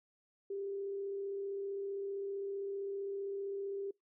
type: tone with frequency modulation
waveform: sine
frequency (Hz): 396.2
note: G4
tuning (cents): +18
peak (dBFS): -37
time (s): 0.5-3.91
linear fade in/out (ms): 5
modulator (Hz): 35.4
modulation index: 0.21
effects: noise-tail reverb RT60 0.2 s tail -25 dB re dry